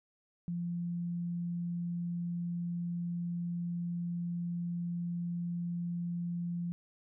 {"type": "tone", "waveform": "sine", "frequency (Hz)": 172.9, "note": "F3", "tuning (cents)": -17, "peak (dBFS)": -33, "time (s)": [0.48, 6.72], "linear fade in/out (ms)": 0, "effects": []}